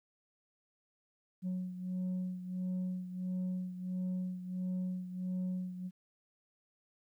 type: beating tone pair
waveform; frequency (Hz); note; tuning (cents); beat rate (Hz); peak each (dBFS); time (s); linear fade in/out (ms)
sine; 183 / 184.5; F#3 / F#3; -19 / -5; 1.5; -34 / -39; 1.42-5.91; 50
effects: tanh soft clip ceiling -32 dBFS + 12-bit